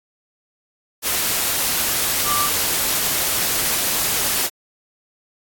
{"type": "tone in noise", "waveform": "sine", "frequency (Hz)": 1174.7, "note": "D6", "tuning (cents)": 0, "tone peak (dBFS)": -20, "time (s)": [2.24, 2.5], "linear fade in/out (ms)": 50, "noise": "white", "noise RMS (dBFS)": -20, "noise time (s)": [1.02, 4.5], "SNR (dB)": -3, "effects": ["AAC 64 kbps"]}